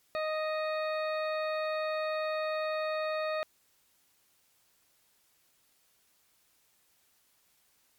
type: harmonic tone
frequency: 622.3 Hz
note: D#5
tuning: in tune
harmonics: 1 / 2 / 3 / 4 / 6 / 7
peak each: -31 / -37 / -41 / -43 / -47 / -48 dBFS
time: 0.15-3.43 s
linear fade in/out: 0 ms
effects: white hiss -69 dBFS RMS until 7.98 s + MP3 96 kbps